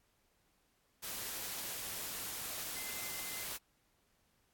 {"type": "tone in noise", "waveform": "sine", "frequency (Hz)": 2065, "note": "C7", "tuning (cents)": -23, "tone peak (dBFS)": -50, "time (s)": [2.75, 3.45], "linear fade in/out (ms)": 20, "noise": "white", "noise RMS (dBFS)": -42, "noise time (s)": [1.02, 3.58], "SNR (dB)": -11, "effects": ["pink hiss -75 dBFS RMS until 4.53 s", "AAC 64 kbps"]}